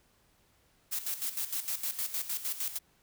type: noise with tremolo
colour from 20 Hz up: blue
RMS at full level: -33 dBFS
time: 0.91-2.79 s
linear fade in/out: 20 ms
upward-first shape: square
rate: 6.5 Hz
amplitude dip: 70%
effects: pink hiss -68 dBFS RMS until 3.02 s